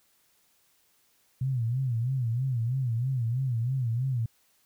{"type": "tone with vibrato", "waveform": "sine", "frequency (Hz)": 123.47, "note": "B2", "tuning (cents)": 0, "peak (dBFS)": -25, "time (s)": [1.41, 4.26], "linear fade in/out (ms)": 5, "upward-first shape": "sine", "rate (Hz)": 3.1, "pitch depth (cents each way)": 150, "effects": ["white hiss -67 dBFS RMS until 4.65 s"]}